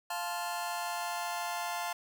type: chord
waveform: sawtooth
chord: F major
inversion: none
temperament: just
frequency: 698.5 / 873.1 / 1047.7 Hz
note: F5 / A5 / C6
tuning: 0 / -14 / +2 cents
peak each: -33 / -34 / -36 dBFS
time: 0.1-1.93 s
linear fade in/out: 5 ms
effects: none